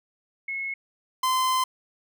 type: tone pair in turn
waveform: sine / 45% pulse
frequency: 2180 / 1032.4 Hz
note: C#7 / C6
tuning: -29 / -23 cents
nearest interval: octave + minor second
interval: 1294 cents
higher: first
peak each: -28 / -21 dBFS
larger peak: second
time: 0.48-0.74 / 1.23-1.64 s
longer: second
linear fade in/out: 5 ms
effects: none